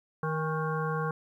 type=harmonic tone with a mistuned harmonic; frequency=156.8 Hz; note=D#3; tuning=14 cents sharp; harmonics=1 / 3 / 5 / 7 / 9 / 10; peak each=-31 / -34 / -39 / -35 / -39 / -42 dBFS; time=0.23-1.11 s; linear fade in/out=2 ms; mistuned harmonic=5; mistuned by=+55 cents; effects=11-bit